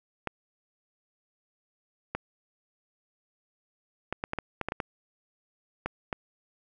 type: clicks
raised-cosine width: 0.5 ms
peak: -15 dBFS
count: 12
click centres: 0.273 / 2.15 / 4.126 / 4.239 / 4.334 / 4.387 / 4.613 / 4.686 / 4.721 / 4.802 / 5.86 / 6.128 s
effects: none